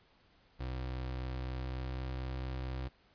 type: tone with pitch glide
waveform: 30% pulse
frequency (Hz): 63.7 to 64.44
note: C2 to C2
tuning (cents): -46 to -26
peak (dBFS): -34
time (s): 0.59-2.89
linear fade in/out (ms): 20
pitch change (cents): +20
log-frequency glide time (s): 1.48-2.09
effects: pink hiss -67 dBFS RMS until 3.14 s + resampled to 11025 Hz